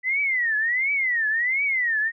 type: tone with vibrato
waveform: sine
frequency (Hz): 1975.5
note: B6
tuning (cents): 0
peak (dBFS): -20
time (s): 0.03-2.12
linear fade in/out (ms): 50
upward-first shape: triangle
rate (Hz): 1.4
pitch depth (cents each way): 270
effects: none

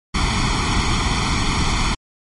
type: noise with comb filter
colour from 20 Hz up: pink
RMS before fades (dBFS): -18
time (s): 0.14-1.95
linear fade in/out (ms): 10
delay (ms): 0.9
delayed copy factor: +1
effects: low-pass 6000 Hz 12 dB/octave + MP3 48 kbps

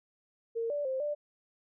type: tone with pitch steps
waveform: sine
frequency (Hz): 459.1 / 582 / 525 / 590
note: A#4 / D5 / C5 / D5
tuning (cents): -26 / -16 / +6 / +8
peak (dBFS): -30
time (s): 0.55-1.15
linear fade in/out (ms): 20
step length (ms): 150
effects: none

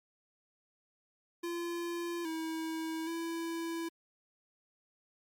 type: tone with pitch steps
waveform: square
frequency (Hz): 343.2 / 321.9 / 332.3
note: F4 / E4 / E4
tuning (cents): -30 / -41 / +14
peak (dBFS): -36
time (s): 1.43-3.89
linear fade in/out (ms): 10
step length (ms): 820
effects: Opus 48 kbps

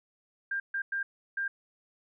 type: tone bursts at uneven times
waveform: sine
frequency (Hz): 1595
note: G6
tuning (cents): +30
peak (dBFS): -29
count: 4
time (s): 0.51-0.6 / 0.74-0.82 / 0.92-1.03 / 1.37-1.48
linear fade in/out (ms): 5
effects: none

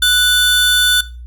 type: tone pair together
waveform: 45% pulse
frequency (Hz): 1480 / 3520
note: F#6 / A7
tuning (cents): 0 / 0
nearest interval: octave + minor third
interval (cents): 1500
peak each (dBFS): -14 / -11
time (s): 0.02-1.01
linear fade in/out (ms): 5
effects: noise-tail reverb RT60 0.3 s tail -17 dB re dry + added 60 Hz sine -29 dBFS peak until 1.26 s

